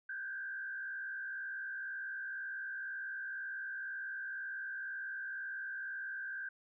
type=tone with frequency modulation; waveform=sine; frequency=1574 Hz; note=G6; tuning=7 cents sharp; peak=-39 dBFS; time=0.09-6.49 s; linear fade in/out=5 ms; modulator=62 Hz; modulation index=0.96; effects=none